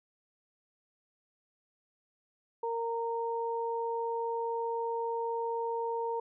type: tone pair together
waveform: sine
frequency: 462.4 / 923.8 Hz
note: A#4 / A#5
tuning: -14 / -16 cents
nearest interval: octave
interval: 1198 cents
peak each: -33 / -34 dBFS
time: 2.63-6.2 s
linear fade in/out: 5 ms
effects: none